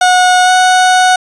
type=tone with pitch glide; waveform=30% pulse; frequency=730 to 737.6 Hz; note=F#5 to F#5; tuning=-24 to -6 cents; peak=-3 dBFS; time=0.01-1.16 s; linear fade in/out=5 ms; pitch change=+18 cents; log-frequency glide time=0.44-0.5 s; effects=resampled to 22050 Hz + 7-bit